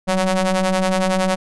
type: ring-modulated tone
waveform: sawtooth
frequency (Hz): 185.8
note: F#3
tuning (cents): +7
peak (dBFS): -9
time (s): 0.07-1.36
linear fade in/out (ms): 20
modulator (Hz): 377
effects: resampled to 24000 Hz